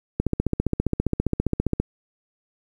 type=click train; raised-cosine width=3 ms; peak=-8 dBFS; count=25; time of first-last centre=0.2-1.8 s; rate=15 Hz; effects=8-bit